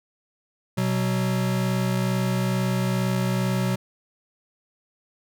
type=tone pair together; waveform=square; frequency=124.9 / 187.14 Hz; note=B2 / F#3; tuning=+20 / +20 cents; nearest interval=perfect fifth; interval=700 cents; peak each=-25 dBFS; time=0.77-3.76 s; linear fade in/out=10 ms; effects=none